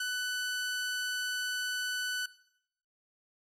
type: tone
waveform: sawtooth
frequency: 1495 Hz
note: F#6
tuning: 17 cents sharp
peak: -28 dBFS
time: 0-2.26 s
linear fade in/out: 5 ms
effects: noise-tail reverb RT60 0.7 s tail -18 dB re dry + low-pass 12000 Hz 12 dB/octave